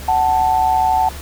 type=tone pair together; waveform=sine; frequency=747.7 / 880 Hz; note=F#5 / A5; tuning=+18 / 0 cents; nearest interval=minor third; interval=282 cents; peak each=-15 dBFS; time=0.08-1.09 s; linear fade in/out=5 ms; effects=added 71 Hz sine -30 dBFS peak until 1.21 s + pink hiss -34 dBFS RMS until 1.21 s